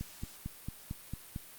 click train, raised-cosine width 5 ms, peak -25 dBFS, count 7, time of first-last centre 0.01-1.361 s, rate 4.44 Hz, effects white hiss -52 dBFS RMS until 1.58 s + Opus 48 kbps

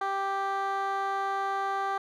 15% pulse tone with band-pass filter, 392 Hz, G4, in tune, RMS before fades -30 dBFS, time 0.01-1.98 s, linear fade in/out 5 ms, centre 960 Hz, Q 1.4, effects none

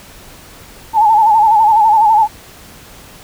sine tone with vibrato, 868 Hz, A5, 24 cents flat, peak -6 dBFS, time 0.93-2.28 s, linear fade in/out 50 ms, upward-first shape sine, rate 12 Hz, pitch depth 82 cents each way, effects pink hiss -38 dBFS RMS until 3.23 s

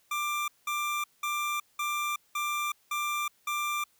25% pulse tone bursts, 1185 Hz, D6, 15 cents sharp, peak -25 dBFS, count 7, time 0.11-3.84 s, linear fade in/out 5 ms, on 370 ms, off 190 ms, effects white hiss -67 dBFS RMS until 3.99 s

